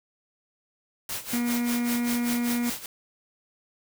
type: noise with tremolo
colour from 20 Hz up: white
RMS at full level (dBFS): -31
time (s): 1.09-2.86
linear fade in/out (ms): 2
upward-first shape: sine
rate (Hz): 5.1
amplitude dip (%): 80
type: harmonic tone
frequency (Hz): 240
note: B3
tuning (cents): -49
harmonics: 1 / 2 / 3 / 4 / 5 / 6 / 7 / 8 / 9 / 10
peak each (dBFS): -24 / -42 / -44 / -45 / -50 / -46 / -53 / -44 / -43 / -44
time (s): 1.33-2.7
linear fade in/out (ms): 5
effects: none